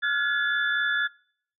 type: tone cluster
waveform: sine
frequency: 1400 / 1464 / 1700 / 3499 Hz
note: F6 / F#6 / G#6 / A7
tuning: +4 / -19 / +40 / -10 cents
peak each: -29 / -32 / -24 / -33 dBFS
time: 0.02-1.08 s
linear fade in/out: 20 ms
effects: noise-tail reverb RT60 0.6 s tail -24 dB re dry